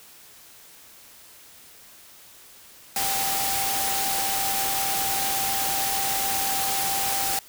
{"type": "tone in noise", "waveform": "sine", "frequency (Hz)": 784, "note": "G5", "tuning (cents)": 0, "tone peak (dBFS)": -29, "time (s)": [2.96, 7.39], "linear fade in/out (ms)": 2, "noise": "white", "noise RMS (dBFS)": -26, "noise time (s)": [2.96, 7.39], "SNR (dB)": -6, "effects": ["white hiss -49 dBFS RMS until 7.48 s"]}